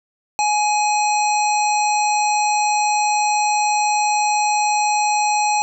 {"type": "harmonic tone", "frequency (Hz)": 839, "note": "G#5", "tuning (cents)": 17, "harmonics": [1, 3, 5, 7, 9], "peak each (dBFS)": [-16, -24, -29, -29, -28], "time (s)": [0.39, 5.62], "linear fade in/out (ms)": 0, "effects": []}